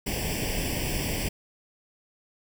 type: noise with comb filter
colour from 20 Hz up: pink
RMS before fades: -29 dBFS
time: 0.06-1.29 s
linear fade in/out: 10 ms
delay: 0.38 ms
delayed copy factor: +0.95
effects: none